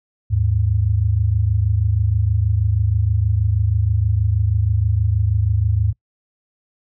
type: tone pair together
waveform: sine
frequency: 78.1 / 104.39 Hz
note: D#2 / G#2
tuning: +7 / +9 cents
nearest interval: perfect fourth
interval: 502 cents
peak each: -19 / -16 dBFS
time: 0.3-5.93 s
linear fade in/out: 20 ms
effects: noise-tail reverb RT60 0.1 s tail -25 dB re dry